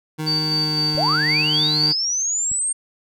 25% pulse tone with pitch glide, 155.56 to 152.36 Hz, D#3 to D#3, 0 to -36 cents, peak -20 dBFS, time 0.18-1.93 s, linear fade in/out 20 ms, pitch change -36 cents, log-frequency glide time 0.44-0.92 s
sine tone with tremolo, 4603 Hz, D8, 36 cents flat, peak -18 dBFS, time 0.26-1.95 s, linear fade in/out 20 ms, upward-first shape square, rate 3.9 Hz, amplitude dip 30%
clicks, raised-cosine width 5 ms, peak -24 dBFS, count 2, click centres 0.951 / 2.516 s
sine linear sweep, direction up, 519 to 8700 Hz, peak -19 dBFS, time 0.97-2.73 s, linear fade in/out 10 ms
effects none

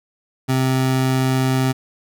25% pulse tone, 130.81 Hz, C3, in tune, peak -12 dBFS, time 0.48-1.73 s, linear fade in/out 20 ms, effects none

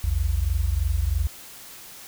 sine tone pair together, 57.94 / 81 Hz, A#1 / E2, -10 / -30 cents, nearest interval tritone, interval 580 cents, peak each -23 dBFS, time 0.04-1.27 s, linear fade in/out 0 ms, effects white hiss -43 dBFS RMS until 2.07 s

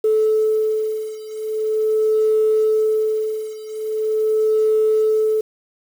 sine beating tone pair, 434.2 / 434.62 Hz, A4 / A4, -23 / -21 cents, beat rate 0.42 Hz, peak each -17 / -19 dBFS, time 0.04-5.41 s, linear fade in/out 5 ms, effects tanh soft clip ceiling -9 dBFS + 7-bit

